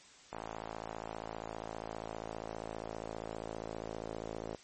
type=tone with band-pass filter sweep; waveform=sawtooth; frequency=55 Hz; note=A1; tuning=in tune; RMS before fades=-43 dBFS; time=0.32-4.56 s; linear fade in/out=10 ms; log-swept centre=840 to 520 Hz; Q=1.6; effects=white hiss -58 dBFS RMS until 4.63 s + MP3 32 kbps